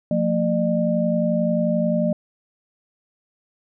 sine tone cluster, 176.4 / 227.7 / 603 Hz, F3 / A#3 / D5, +18 / -40 / +46 cents, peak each -22 dBFS, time 0.11-2.13 s, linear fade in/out 2 ms, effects none

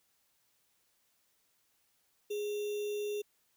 sine tone with sample-and-hold, 415.3 Hz, G#4, in tune, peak -33 dBFS, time 2.3-3.22 s, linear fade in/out 10 ms, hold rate 3150 Hz, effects white hiss -74 dBFS RMS until 3.56 s

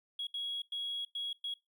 triangle tone bursts at uneven times, 3322 Hz, G#7, in tune, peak -32 dBFS, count 5, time 0.19-0.27 / 0.34-0.62 / 0.72-1.05 / 1.15-1.33 / 1.44-1.54 s, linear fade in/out 5 ms, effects noise-tail reverb RT60 0.2 s tail -23 dB re dry + tanh soft clip ceiling -32 dBFS

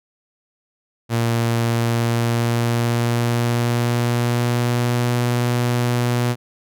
sawtooth tone with pitch glide, 116.54 to 121.28 Hz, A#2 to B2, 0 to -31 cents, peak -13 dBFS, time 1.09-6.36 s, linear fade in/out 50 ms, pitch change +69 cents, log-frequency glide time 1.59-5.14 s, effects none

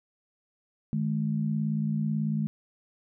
sine tone pair together, 154.2 / 212.4 Hz, D#3 / G#3, -15 / +39 cents, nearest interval tritone, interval 554 cents, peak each -28 dBFS, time 0.93-2.47 s, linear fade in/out 0 ms, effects none

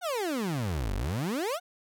30% pulse exponential two-way sweep, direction down then up, 760 to 43.72 to 760 Hz, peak -26 dBFS, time 0.01-1.6 s, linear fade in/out 50 ms, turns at 0.94 s, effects none

